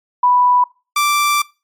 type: tone pair in turn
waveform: sine / sawtooth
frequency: 987.8 / 1172.7 Hz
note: B5 / D6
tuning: 0 / -3 cents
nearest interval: minor third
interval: 297 cents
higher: second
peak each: -9 dBFS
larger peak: neither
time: 0.23-0.64 / 0.96-1.42 s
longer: second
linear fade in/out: 5 ms
effects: noise-tail reverb RT60 0.3 s tail -22 dB re dry + MP3 64 kbps